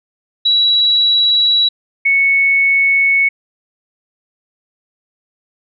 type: tone pair in turn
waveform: sine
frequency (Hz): 3906 / 2211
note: B7 / C#7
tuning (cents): -20 / -5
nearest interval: minor seventh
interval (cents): 985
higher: first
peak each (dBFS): -9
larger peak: neither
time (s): 0.45-1.69 / 2.05-3.29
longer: neither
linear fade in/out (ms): 10
effects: none